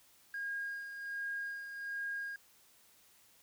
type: tone with tremolo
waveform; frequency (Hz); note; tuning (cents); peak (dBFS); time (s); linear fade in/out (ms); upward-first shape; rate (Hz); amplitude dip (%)
triangle; 1626; G#6; -37; -32; 0.34-2.36; 2; sine; 1.3; 65
effects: tanh soft clip ceiling -34 dBFS + white hiss -65 dBFS RMS until 3.42 s